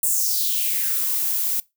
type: noise with high-pass filter sweep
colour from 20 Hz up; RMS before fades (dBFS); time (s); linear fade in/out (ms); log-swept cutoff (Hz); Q
violet; -22; 0.03-1.6; 2; 8800 to 360; 3.6
effects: noise-tail reverb RT60 0.2 s tail -21 dB re dry